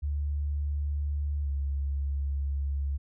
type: tone with pitch glide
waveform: sine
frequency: 72.6 to 69.88 Hz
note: D2 to C#2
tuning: -19 to +15 cents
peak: -27 dBFS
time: 0.02-2.98 s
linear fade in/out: 20 ms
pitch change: -66 cents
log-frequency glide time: 1.43-1.48 s
effects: none